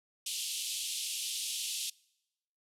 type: band-pass noise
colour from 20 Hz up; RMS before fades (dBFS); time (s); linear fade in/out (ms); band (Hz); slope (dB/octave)
pink; -37; 0.26-1.9; 5; 2800 to 12000; 48
effects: noise-tail reverb RT60 0.9 s tail -25 dB re dry